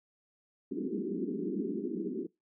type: band-pass noise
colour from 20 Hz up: white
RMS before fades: -35 dBFS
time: 0.71-2.27 s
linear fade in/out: 10 ms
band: 180 to 410 Hz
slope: 96 dB/octave
effects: noise-tail reverb RT60 0.2 s tail -22 dB re dry